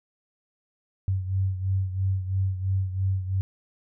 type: beating tone pair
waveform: sine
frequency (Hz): 94.7 / 97.7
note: F#2 / G2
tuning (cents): +41 / -5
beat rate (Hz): 3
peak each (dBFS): -24 / -30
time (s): 1.08-3.41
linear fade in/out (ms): 0
effects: none